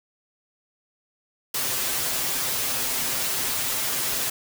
white noise with comb filter, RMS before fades -26 dBFS, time 1.54-4.3 s, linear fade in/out 5 ms, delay 7.7 ms, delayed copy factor +1, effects none

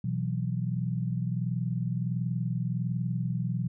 sine chord, B suspended fourth, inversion none, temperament equal, 123.47 / 164.81 / 185 Hz, B2 / E3 / F#3, 0 / 0 / 0 cents, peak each -30 / -32 / -34 dBFS, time 0.04-3.68 s, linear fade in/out 5 ms, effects none

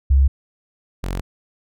sine / sawtooth tone pair in turn, 67.8 / 45.25 Hz, C#2 / F#1, -38 / -38 cents, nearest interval perfect fifth, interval 700 cents, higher first, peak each -10 / -19 dBFS, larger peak first, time 0.1-0.28 / 1.03-1.21 s, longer neither, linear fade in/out 10 ms, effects none

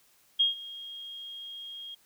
sine tone with ADSR envelope, 3253 Hz, G#7, 37 cents flat, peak -19 dBFS, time 0.39-1.95 s, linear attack 14 ms, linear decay 140 ms, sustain -20 dB, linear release 9 ms, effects white hiss -64 dBFS RMS until 2.05 s

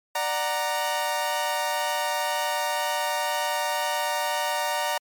sawtooth chord, D augmented, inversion none, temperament equal with one note detuned, 592.4 / 740 / 932.3 Hz, D5 / F#5 / A#5, +15 / 0 / 0 cents, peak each -26 / -27 / -23 dBFS, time 0.15-4.98 s, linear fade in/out 5 ms, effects MP3 96 kbps

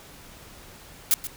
blue noise with echo, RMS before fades -19 dBFS, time 1.11-1.14 s, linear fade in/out 0 ms, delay 130 ms, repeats 1, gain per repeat -13 dB, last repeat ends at 1.27 s, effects pink hiss -47 dBFS RMS until 1.36 s

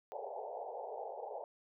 white band-pass noise, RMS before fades -44 dBFS, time 0.12-1.44 s, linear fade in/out 0 ms, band 410 to 880 Hz, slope 96 dB/octave, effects none

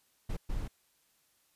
brown noise bursts at uneven times, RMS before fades -34 dBFS, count 2, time 0.29-0.37 / 0.49-0.68 s, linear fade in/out 10 ms, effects white hiss -71 dBFS RMS until 1.55 s + resampled to 32000 Hz

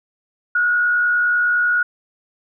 sine tone with frequency modulation, 1448 Hz, F#6, 38 cents flat, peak -14 dBFS, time 0.55-1.83 s, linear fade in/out 5 ms, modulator 69.8 Hz, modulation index 0.43, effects none

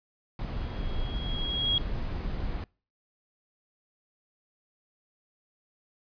brown noise, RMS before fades -32 dBFS, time 0.39-2.64 s, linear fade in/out 2 ms
sine tone with exponential growth, 3296 Hz, G#7, 14 cents flat, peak -22 dBFS, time 0.53-1.78 s, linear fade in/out 1 ms, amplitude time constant 270 ms
effects noise-tail reverb RT60 0.4 s tail -26 dB re dry + resampled to 11025 Hz

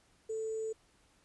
sine tone with sample-and-hold, 441.4 Hz, A4, 5 cents sharp, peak -34 dBFS, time 0.29-0.73 s, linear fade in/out 10 ms, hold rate 7350 Hz, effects pink hiss -68 dBFS RMS until 1.24 s + resampled to 24000 Hz

